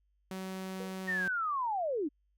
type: tone with pitch glide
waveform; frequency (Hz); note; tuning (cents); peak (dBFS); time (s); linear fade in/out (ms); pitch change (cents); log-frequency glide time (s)
sawtooth; 188.7 to 184.5; F#3 to F#3; +34 to -5; -34; 0.31-1.28; 2; -39; 1.04-1.14
type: tone with exponential decay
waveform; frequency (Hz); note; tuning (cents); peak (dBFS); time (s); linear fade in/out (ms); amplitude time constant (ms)
sine; 484.8; B4; -32; -38; 0.8-1.03; 0; 50
type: linear sweep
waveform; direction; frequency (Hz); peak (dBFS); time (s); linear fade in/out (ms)
sine; down; 1876 to 265.3; -30; 1.07-2.09; 20
effects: added 50 Hz sine -70 dBFS peak until 2.37 s